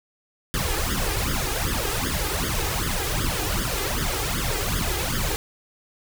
pink noise with flanger, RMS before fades -25 dBFS, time 0.54-5.36 s, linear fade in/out 0 ms, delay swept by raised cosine 0.59 to 2.49 ms, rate 2.6 Hz, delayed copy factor +0.95, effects none

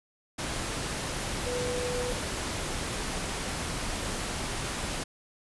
sine tone in noise, 493.9 Hz, B4, in tune, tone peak -31 dBFS, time 1.46-2.13 s, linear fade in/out 10 ms, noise pink, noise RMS -33 dBFS, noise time 0.38-5.04 s, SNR -1 dB, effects resampled to 24000 Hz

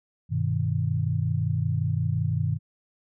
sine chord, G augmented, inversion none, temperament equal, 98 / 123.47 / 155.56 Hz, G2 / B2 / D#3, 0 / 0 / 0 cents, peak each -27 dBFS, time 0.29-2.59 s, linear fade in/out 50 ms, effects none

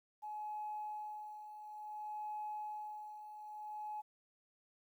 sine tone with tremolo, 847 Hz, G#5, 34 cents sharp, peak -39 dBFS, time 0.22-4.02 s, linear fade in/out 20 ms, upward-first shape sine, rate 0.57 Hz, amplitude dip 65%, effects tanh soft clip ceiling -35 dBFS + 12-bit

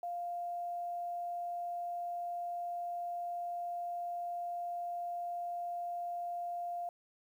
sine tone with quantisation, 698.5 Hz, F5, in tune, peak -36 dBFS, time 0.03-6.89 s, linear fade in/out 2 ms, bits 11, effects none

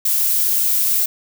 violet noise, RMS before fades -17 dBFS, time 0.05-1.06 s, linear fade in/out 5 ms, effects none

